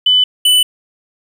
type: tone pair in turn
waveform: sine / square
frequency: 3000 / 2989 Hz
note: F#7 / F#7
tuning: +23 / +17 cents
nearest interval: unison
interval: 6 cents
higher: first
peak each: -7 / -8 dBFS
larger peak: first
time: 0.06-0.24 / 0.45-0.63 s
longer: neither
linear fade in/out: 5 ms
effects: 7-bit